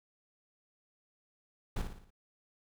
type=noise with echo; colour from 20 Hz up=brown; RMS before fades=-33 dBFS; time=1.76-1.82 s; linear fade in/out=5 ms; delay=57 ms; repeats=5; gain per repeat=-6 dB; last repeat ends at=2.105 s; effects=none